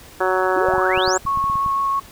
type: harmonic tone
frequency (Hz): 186.1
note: F#3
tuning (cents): +10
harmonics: 2 / 3 / 4 / 5 / 6 / 7 / 8 / 9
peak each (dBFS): -21 / -23 / -24 / -25 / -26 / -26 / -27 / -28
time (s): 0.2-1.18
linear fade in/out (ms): 10
type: exponential sweep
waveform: sine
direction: up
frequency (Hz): 304.8 to 7902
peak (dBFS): -22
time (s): 0.56-1.18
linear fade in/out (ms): 5
type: clicks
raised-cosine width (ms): 5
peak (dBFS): -20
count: 11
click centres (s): 0.686 / 0.738 / 0.781 / 0.976 / 1.078 / 1.253 / 1.374 / 1.441 / 1.499 / 1.556 / 1.662
type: tone with vibrato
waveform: sine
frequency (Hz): 1100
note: C#6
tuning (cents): -14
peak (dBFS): -17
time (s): 1.26-2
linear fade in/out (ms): 10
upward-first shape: triangle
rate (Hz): 5.9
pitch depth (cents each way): 8
effects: pink hiss -43 dBFS RMS until 2.11 s